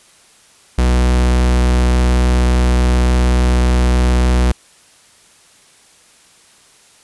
45% pulse tone with vibrato, 61.74 Hz, B1, in tune, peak -10 dBFS, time 0.78-4.52 s, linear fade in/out 5 ms, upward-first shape sine, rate 19 Hz, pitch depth 11 cents each way, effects white hiss -48 dBFS RMS until 7.03 s + resampled to 24000 Hz

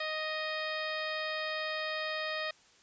harmonic tone with a mistuned harmonic, 622.3 Hz, D#5, in tune, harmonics 1 / 2 / 3 / 4 / 5 / 6 / 7 / 8, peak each -38 / -41 / -38 / -42 / -46 / -44 / -47 / -47 dBFS, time 0-2.51 s, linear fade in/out 5 ms, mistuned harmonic 5, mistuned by +33 cents, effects white hiss -62 dBFS RMS until 2.82 s + resampled to 16000 Hz

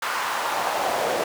brown noise with high-pass filter sweep, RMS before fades -25 dBFS, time 0.02-1.24 s, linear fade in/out 5 ms, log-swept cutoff 1200 to 540 Hz, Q 2, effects none

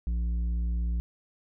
sine tone with tanh clipping, 58.27 Hz, A#1, in tune, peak -27 dBFS, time 0.07-1 s, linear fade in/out 0 ms, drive 7 dB, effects none

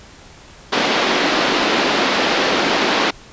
pink band-pass noise, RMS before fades -17 dBFS, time 0.72-3.11 s, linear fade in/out 10 ms, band 240 to 4700 Hz, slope 24 dB/octave, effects pink hiss -42 dBFS RMS until 3.32 s + resampled to 16000 Hz

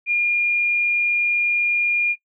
sine tone, 2416 Hz, D7, 48 cents sharp, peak -16 dBFS, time 0.06-2.16 s, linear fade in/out 50 ms, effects noise-tail reverb RT60 0.1 s tail -20 dB re dry

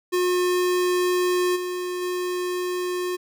square tone with level steps, 360.2 Hz, F#4, 46 cents flat, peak -20 / -27 / -25 dBFS, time 0.12-3.17 s, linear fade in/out 20 ms, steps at 1.55 / 2.01 s, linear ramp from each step 20 ms, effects none

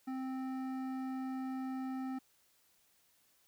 sine tone with hard clipping, 261.6 Hz, C4, in tune, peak -39 dBFS, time 0.07-2.19 s, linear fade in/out 10 ms, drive 12 dB, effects white hiss -71 dBFS RMS until 3.47 s

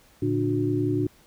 sine tone cluster, 114.6 / 145.2 / 296.6 / 363 Hz, A#2 / D3 / D4 / F#4, -29 / -19 / +17 / -33 cents, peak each -27 / -34 / -25 / -27 dBFS, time 0.22-1.07 s, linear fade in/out 5 ms, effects pink hiss -57 dBFS RMS until 1.26 s

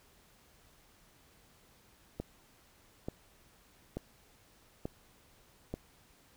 click train, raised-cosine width 2 ms, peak -23 dBFS, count 5, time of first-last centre 2.2-5.74 s, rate 1.13 Hz, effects pink hiss -64 dBFS RMS until 6.36 s

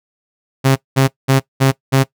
sawtooth tone bursts, 134.3 Hz, C3, 46 cents sharp, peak -5 dBFS, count 5, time 0.64-2.04 s, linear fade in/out 20 ms, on 120 ms, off 200 ms, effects noise-tail reverb RT60 0.1 s tail -19 dB re dry

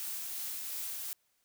blue noise with tremolo, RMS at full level -38 dBFS, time 0-1.13 s, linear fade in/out 0 ms, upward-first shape triangle, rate 2.8 Hz, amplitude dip 25%, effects white hiss -75 dBFS RMS until 1.44 s

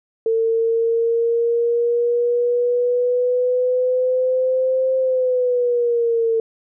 sine exponential two-way sweep, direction up then down, 450 to 523.3 to 450 Hz, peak -15 dBFS, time 0.26-6.4 s, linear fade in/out 2 ms, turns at 4.97 s, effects none

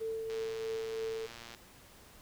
sine tone with tremolo, 446.5 Hz, A4, 25 cents sharp, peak -33 dBFS, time 0-1.27 s, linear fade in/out 20 ms, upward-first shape triangle, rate 3.1 Hz, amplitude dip 35%
click train, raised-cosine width 0.2 ms, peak -30 dBFS, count 147, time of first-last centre 0.3-1.548 s, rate 117 Hz
effects pink hiss -57 dBFS RMS until 2.21 s

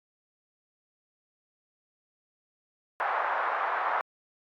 white band-pass noise, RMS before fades -29 dBFS, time 3-4.01 s, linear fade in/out 0 ms, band 650 to 1400 Hz, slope 24 dB/octave, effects AAC 64 kbps

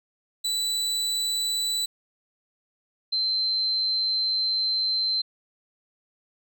35% pulse / sine tone pair in turn, 3969 / 4102 Hz, B7 / C8, +8 / -35 cents, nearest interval minor second, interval 57 cents, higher second, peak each -22 dBFS, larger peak neither, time 0.44-1.86 / 3.12-5.22 s, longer second, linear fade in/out 10 ms, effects none

